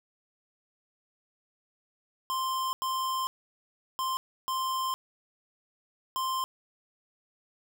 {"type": "tone bursts at uneven times", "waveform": "square", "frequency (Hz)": 1046.5, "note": "C6", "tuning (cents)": 0, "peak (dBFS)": -29, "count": 5, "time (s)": [[2.3, 2.73], [2.82, 3.27], [3.99, 4.17], [4.48, 4.94], [6.16, 6.44]], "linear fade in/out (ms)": 0, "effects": []}